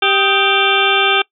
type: harmonic tone with a mistuned harmonic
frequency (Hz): 392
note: G4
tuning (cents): 0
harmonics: 1 / 2 / 3 / 4 / 6 / 7 / 8 / 9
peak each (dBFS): -19 / -19 / -19 / -19 / -19 / -19 / -19 / -19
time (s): 0.02-1.22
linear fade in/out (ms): 5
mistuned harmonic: 3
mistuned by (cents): +100
effects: noise-tail reverb RT60 0.1 s tail -23 dB re dry